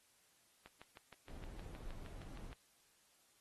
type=click train; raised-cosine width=0.3 ms; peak=-38 dBFS; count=13; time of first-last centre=0.66-2.529 s; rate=6.42 Hz
type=noise; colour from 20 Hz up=brown; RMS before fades=-50 dBFS; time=1.28-2.54 s; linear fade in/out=20 ms
effects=white hiss -72 dBFS RMS until 3.4 s + AAC 32 kbps